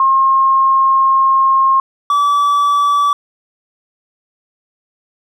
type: tone pair in turn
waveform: sine / triangle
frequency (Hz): 1071 / 1151.7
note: C6 / D6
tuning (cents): +40 / -34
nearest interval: minor second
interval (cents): 126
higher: second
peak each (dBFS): -8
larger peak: neither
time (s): 0-1.8 / 2.1-3.13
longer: first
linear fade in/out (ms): 2
effects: none